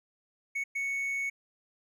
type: tone bursts at uneven times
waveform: triangle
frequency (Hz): 2217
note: C#7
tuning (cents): 0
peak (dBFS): -28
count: 2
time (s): 0.55-0.64 / 0.75-1.3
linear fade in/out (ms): 10
effects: none